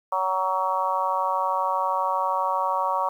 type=harmonic tone; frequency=187.5 Hz; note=F#3; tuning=23 cents sharp; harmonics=3 / 4 / 5 / 6 / 7; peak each=-30 / -30 / -25 / -26 / -37 dBFS; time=0.12-3.09 s; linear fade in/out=5 ms; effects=9-bit